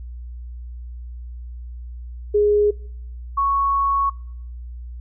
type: tone pair in turn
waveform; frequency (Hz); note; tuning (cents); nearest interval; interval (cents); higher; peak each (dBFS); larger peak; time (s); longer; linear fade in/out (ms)
sine; 415.3 / 1108.7; G#4 / C#6; 0 / 0; octave + perfect fourth; 1700; second; -13 / -16; first; 2.34-2.71 / 3.37-4.1; second; 10
effects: noise-tail reverb RT60 0.7 s tail -25 dB re dry + added 60 Hz sine -31 dBFS peak until 5 s